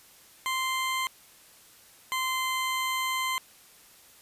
20% pulse tone pair in turn, 1044 / 1038.4 Hz, C6 / C6, -4 / -13 cents, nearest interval unison, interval 9 cents, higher first, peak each -22 dBFS, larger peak neither, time 0.46-1.07 / 2.12-3.38 s, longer second, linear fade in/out 0 ms, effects white hiss -55 dBFS RMS until 4.21 s + resampled to 32000 Hz

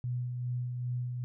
sine tone with tremolo, 123.47 Hz, B2, in tune, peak -30 dBFS, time 0.04-1.24 s, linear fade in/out 0 ms, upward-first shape sine, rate 2.5 Hz, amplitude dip 35%, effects none

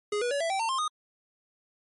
square tone with pitch steps, 415.3 / 485.4 / 567.3 / 663.1 / 775 / 905.8 / 1058.7 / 1237.3 Hz, G#4 / B4 / C#5 / E5 / G5 / A#5 / C6 / D#6, 0 / -30 / +40 / +10 / -20 / -50 / +20 / -10 cents, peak -27 dBFS, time 0.12-0.88 s, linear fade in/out 5 ms, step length 95 ms, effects MP3 48 kbps

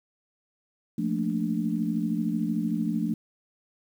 sine chord, Bb major seventh, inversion second, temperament equal, 174.61 / 220 / 233.1 / 293.7 Hz, F3 / A3 / Bb3 / D4, 0 / 0 / 0 / 0 cents, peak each -30 / -28 / -33 / -31 dBFS, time 0.98-3.14 s, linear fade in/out 5 ms, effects 9-bit

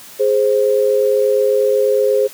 sine tone pair together, 416.5 / 524.8 Hz, G#4 / C5, +5 / +5 cents, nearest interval major third, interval 400 cents, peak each -14 dBFS, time 0.19-2.28 s, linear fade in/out 20 ms, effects white hiss -38 dBFS RMS until 2.33 s + high-pass 100 Hz 12 dB/octave

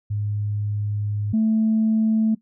sine tone pair in turn, 103.83 / 220 Hz, G#2 / A3, 0 / 0 cents, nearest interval octave + minor second, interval 1300 cents, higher second, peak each -22 / -15 dBFS, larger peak second, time 0.1-1.33 / 1.33-2.35 s, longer first, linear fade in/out 10 ms, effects noise-tail reverb RT60 0.1 s tail -18 dB re dry + tanh soft clip ceiling -12 dBFS

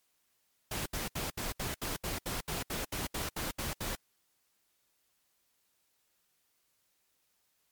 pink noise bursts, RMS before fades -36 dBFS, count 15, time 0.71-3.954 s, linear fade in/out 5 ms, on 150 ms, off 71 ms, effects white hiss -75 dBFS RMS until 7.71 s + MP3 96 kbps

